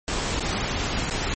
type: noise with dropouts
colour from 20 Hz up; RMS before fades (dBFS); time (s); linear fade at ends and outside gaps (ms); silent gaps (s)
pink; -26; 0.08-1.34; 0; 0.396-0.406 / 1.099-1.109
effects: MP3 32 kbps